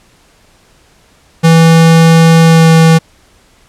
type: tone with pitch glide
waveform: square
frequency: 164.1 to 162.68 Hz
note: E3 to E3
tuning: -8 to -23 cents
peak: -3 dBFS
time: 1.43-2.99 s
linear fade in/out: 20 ms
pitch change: -15 cents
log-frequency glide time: 2.44-2.7 s
effects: pink hiss -47 dBFS RMS until 3.68 s + low-pass 10000 Hz 12 dB/octave